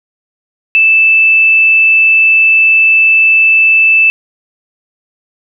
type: tone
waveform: sine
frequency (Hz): 2637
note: E7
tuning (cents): 0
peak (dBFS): -4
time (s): 0.75-4.1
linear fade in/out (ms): 0
effects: none